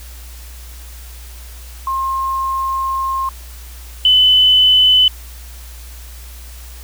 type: tone pair in turn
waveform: sine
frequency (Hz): 1066 / 3015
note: C6 / F#7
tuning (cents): +32 / +32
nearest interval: octave + tritone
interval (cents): 1800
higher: second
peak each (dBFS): -16 / -7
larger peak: second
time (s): 1.87-3.29 / 4.05-5.08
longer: first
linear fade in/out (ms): 2
effects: added 60 Hz sine -32 dBFS peak until 6.83 s + white hiss -40 dBFS RMS until 6.83 s